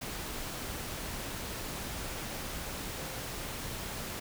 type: tone in noise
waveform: sine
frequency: 523.3 Hz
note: C5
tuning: in tune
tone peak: -48 dBFS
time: 2.99-3.22 s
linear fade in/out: 10 ms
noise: pink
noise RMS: -39 dBFS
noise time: 0.01-4.2 s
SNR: -12 dB
effects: none

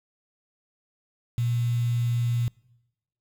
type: tone with quantisation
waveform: sine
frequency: 119.5 Hz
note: A#2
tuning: 43 cents sharp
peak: -22 dBFS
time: 1.38-2.48 s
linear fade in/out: 0 ms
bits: 7
effects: noise-tail reverb RT60 1.0 s tail -25 dB re dry

